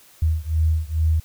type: beating tone pair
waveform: sine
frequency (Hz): 78.5 / 80.8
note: D#2 / E2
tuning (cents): +16 / -34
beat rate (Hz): 2.3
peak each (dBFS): -20 / -21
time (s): 0.22-1.2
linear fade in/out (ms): 5
effects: white hiss -51 dBFS RMS until 1.24 s